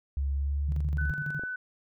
sine tone with pitch glide, 69.3 to 72.54 Hz, C#2 to D2, 0 to -21 cents, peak -26 dBFS, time 0.17-1.11 s, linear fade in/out 0 ms, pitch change +79 cents, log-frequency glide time 0.32-0.74 s
sine tone with tremolo, 146.83 Hz, D3, in tune, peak -31 dBFS, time 0.68-1.39 s, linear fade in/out 10 ms, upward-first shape square, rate 12 Hz, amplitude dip 75%
sine tone, 1499 Hz, F#6, 22 cents sharp, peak -32 dBFS, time 0.98-1.56 s, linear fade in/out 5 ms
clicks, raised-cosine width 2 ms, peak -28 dBFS, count 2, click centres 1.395 / 1.436 s
effects none

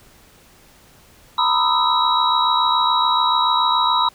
sine tone cluster, 930 / 997 / 1232 / 1305 / 3865 Hz, A#5 / B5 / D#6 / E6 / B7, -4 / +16 / -17 / -18 / -38 cents, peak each -21 / -18 / -23 / -24 / -21 dBFS, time 1.38-4.09 s, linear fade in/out 5 ms, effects pink hiss -50 dBFS RMS until 4.14 s

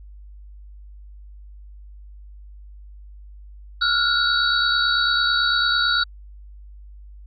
sine tone cluster, 1375 / 1444 / 3853 / 4489 Hz, F6 / F#6 / B7 / C#8, -27 / -43 / -44 / +21 cents, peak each -24 / -21 / -22 / -24 dBFS, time 3.81-6.04 s, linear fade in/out 10 ms, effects added 50 Hz sine -39 dBFS peak until 7.26 s

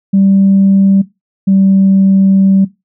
sine tone pair in turn, 195.1 / 193.42 Hz, G3 / G3, -8 / -23 cents, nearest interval unison, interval 15 cents, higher first, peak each -4 dBFS, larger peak neither, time 0.13-1.02 / 1.47-2.65 s, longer second, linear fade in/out 10 ms, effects noise-tail reverb RT60 0.2 s tail -18 dB re dry + tanh soft clip ceiling -1 dBFS

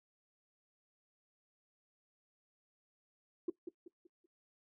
sine tone with echo, 349.2 Hz, F4, in tune, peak -30 dBFS, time 3.48-3.5 s, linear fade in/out 5 ms, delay 190 ms, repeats 4, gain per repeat -9 dB, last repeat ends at 4.26 s, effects noise-tail reverb RT60 0.1 s tail -17 dB re dry + tanh soft clip ceiling -28 dBFS

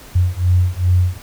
sine beating tone pair, 88.7 / 91.2 Hz, F2 / F#2, +27 / -24 cents, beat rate 2.5 Hz, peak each -15 dBFS, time 0.15-1.18 s, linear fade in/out 10 ms, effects pink hiss -40 dBFS RMS until 1.22 s

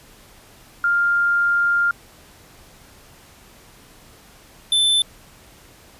sine / square tone pair in turn, 1400 / 3528 Hz, F6 / A7, +4 / +4 cents, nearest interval octave + major third, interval 1600 cents, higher second, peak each -15 dBFS, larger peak neither, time 0.84-1.91 / 4.72-5.02 s, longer first, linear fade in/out 2 ms, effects pink hiss -48 dBFS RMS until 5.99 s + resampled to 32000 Hz

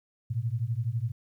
sine beating tone pair, 110 / 122 Hz, A2 / B2, 0 / -21 cents, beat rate 12 Hz, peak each -30 dBFS, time 0.3-1.12 s, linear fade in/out 10 ms, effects 11-bit

